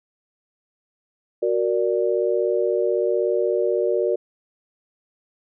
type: chord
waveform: sine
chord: Gb augmented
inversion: none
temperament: equal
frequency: 370 / 466.2 / 587.3 Hz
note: Gb4 / Bb4 / D5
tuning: 0 / 0 / 0 cents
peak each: -22 / -22 / -24 dBFS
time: 1.42-4.16 s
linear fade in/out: 10 ms
effects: none